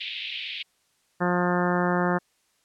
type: band-pass noise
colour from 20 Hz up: pink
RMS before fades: -34 dBFS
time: 0-0.63 s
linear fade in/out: 10 ms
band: 2300 to 3800 Hz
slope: 48 dB/octave
type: harmonic tone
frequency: 177.6 Hz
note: F3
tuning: 29 cents sharp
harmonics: 1 / 2 / 3 / 4 / 5 / 6 / 7 / 8 / 9 / 10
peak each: -25 / -28 / -30 / -31 / -32 / -33 / -33 / -34 / -35 / -35 dBFS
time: 1.2-2.19 s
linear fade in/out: 20 ms
effects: white hiss -68 dBFS RMS until 2.64 s + low-pass 10000 Hz 12 dB/octave